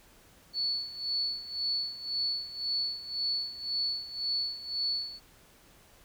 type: tone with tremolo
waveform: sine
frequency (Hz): 4435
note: C#8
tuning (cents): 0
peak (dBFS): -27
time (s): 0.53-5.2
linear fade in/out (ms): 50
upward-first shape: sine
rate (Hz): 1.9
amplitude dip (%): 80
effects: pink hiss -59 dBFS RMS until 6.04 s